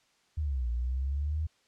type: exponential two-way sweep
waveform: sine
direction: down then up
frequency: 80.2 to 58 to 80.2 Hz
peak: -28 dBFS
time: 0.37-1.47 s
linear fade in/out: 10 ms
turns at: 0.69 s
effects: white hiss -68 dBFS RMS until 1.67 s + low-pass 6000 Hz 12 dB/octave